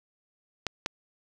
clicks, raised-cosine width 0.2 ms, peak -11 dBFS, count 2, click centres 0.667 / 0.861 s, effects none

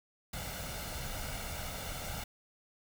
pink noise with comb filter, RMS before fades -40 dBFS, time 0.33-2.24 s, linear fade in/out 5 ms, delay 1.4 ms, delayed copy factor +0.6, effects none

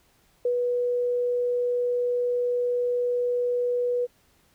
sine tone with ADSR envelope, 488.8 Hz, B4, 18 cents flat, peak -20 dBFS, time 0.45-4.07 s, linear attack 4 ms, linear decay 82 ms, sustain -2 dB, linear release 29 ms, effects pink hiss -63 dBFS RMS until 4.54 s

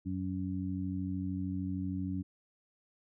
harmonic tone, 93.1 Hz, F#2, 11 cents sharp, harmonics 1 / 2 / 3, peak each -38 / -37 / -37 dBFS, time 0.05-2.23 s, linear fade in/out 20 ms, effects none

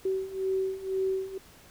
sine beating tone pair, 380 / 382 Hz, F#4 / G4, +46 / -45 cents, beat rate 2 Hz, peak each -32 / -29 dBFS, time 0.05-1.38 s, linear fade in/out 5 ms, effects pink hiss -54 dBFS RMS until 1.7 s

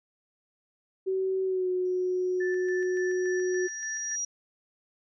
sine tone with pitch glide, 379.5 to 365.9 Hz, F#4 to F#4, +44 to -19 cents, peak -25 dBFS, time 1.06-3.68 s, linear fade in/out 20 ms, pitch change -63 cents, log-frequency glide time 1.44-1.69 s
sine tone with exponential growth, 5740 Hz, F8, 47 cents sharp, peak -28 dBFS, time 1.85-4.25 s, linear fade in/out 5 ms, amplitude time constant 520 ms
sine tone with tremolo, 1760 Hz, A6, in tune, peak -33 dBFS, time 2.4-4.16 s, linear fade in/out 10 ms, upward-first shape square, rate 3.5 Hz, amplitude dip 45%
effects none

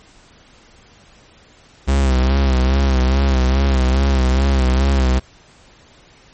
45% pulse tone with vibrato, 66 Hz, C2, 16 cents sharp, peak -12 dBFS, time 1.87-5.2 s, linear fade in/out 20 ms, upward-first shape sine, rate 2.4 Hz, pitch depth 64 cents each way, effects pink hiss -48 dBFS RMS until 6.33 s + MP3 32 kbps

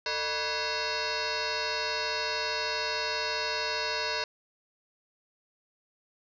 sine tone with frequency modulation, 1661.2 Hz, G#6, in tune, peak -28 dBFS, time 0.06-4.24 s, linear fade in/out 2 ms, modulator 527 Hz, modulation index 6.5, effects none

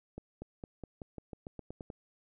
accelerating click train, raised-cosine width 2 ms, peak -29 dBFS, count 12, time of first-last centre 0.18-1.902 s, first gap 240 ms, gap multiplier 0.91, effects none

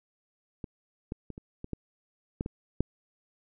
clicks, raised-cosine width 3 ms, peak -24 / -21 / -26 / -29 / -25 / -20 / -17 / -21 / -12 dBFS, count 9, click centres 0.642 / 1.121 / 1.303 / 1.379 / 1.644 / 1.733 / 2.409 / 2.461 / 2.806 s, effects none

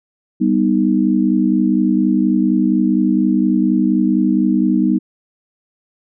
sine chord, G augmented, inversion none, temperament equal, 196 / 246.9 / 311.1 Hz, G3 / B3 / D#4, 0 / 0 / 0 cents, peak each -16 dBFS, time 0.4-4.99 s, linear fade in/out 20 ms, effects none

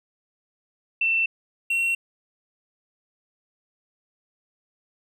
sine / triangle tone pair in turn, 2683 / 2727 Hz, E7 / F7, +30 / -42 cents, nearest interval unison, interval 28 cents, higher second, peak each -19 dBFS, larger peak neither, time 1.01-1.26 / 1.7-1.95 s, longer neither, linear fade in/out 5 ms, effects none

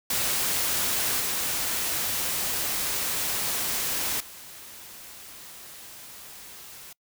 white noise with level steps, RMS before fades -26 / -28 / -44 dBFS, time 0.1-6.93 s, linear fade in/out 5 ms, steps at 1.2 / 4.2 s, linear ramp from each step 5 ms, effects noise-tail reverb RT60 0.1 s tail -25 dB re dry

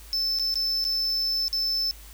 triangle tone with dropouts, 5274 Hz, E8, in tune, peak -22 dBFS, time 0.13-1.91 s, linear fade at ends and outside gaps 0 ms, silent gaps 0.388-0.396 / 0.541-0.556 / 0.842-0.85 / 1.481-1.529 s, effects added 52 Hz sine -44 dBFS peak until 2.13 s + white hiss -49 dBFS RMS until 2.13 s

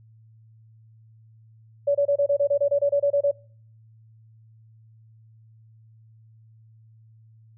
sine tone bursts, 569 Hz, C#5, 45 cents sharp, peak -17 dBFS, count 14, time 1.87-3.314 s, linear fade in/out 10 ms, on 79 ms, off 26 ms, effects noise-tail reverb RT60 0.5 s tail -23 dB re dry + added 111 Hz sine -50 dBFS peak until 7.57 s

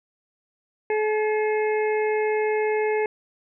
harmonic tone, 428.6 Hz, A4, 45 cents flat, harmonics 1 / 2 / 4 / 5 / 6, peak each -21 / -29 / -35 / -32 / -39 dBFS, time 0.9-3.06 s, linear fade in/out 2 ms, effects none

